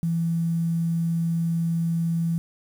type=tone; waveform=sine; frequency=166.8 Hz; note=E3; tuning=21 cents sharp; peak=-21 dBFS; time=0.03-2.38 s; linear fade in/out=0 ms; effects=8-bit